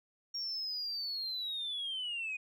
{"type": "linear sweep", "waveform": "sine", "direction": "down", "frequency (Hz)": [5588, 2464], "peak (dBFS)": -34, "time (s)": [0.34, 2.37], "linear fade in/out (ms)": 10, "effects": ["tanh soft clip ceiling -32 dBFS"]}